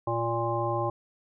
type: harmonic tone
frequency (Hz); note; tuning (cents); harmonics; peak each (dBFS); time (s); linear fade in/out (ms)
116.54; A#2; 0; 1 / 3 / 5 / 7 / 9; -32 / -32 / -32 / -32 / -32; 0.07-0.9; 5
effects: none